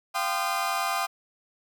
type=tone cluster; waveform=35% pulse; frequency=689 / 779 / 1035 / 1218 Hz; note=F5 / G5 / C6 / D#6; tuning=-24 / -11 / -19 / -37 cents; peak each=-31 / -29 / -31 / -28 dBFS; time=0.14-1.07 s; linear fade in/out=20 ms; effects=none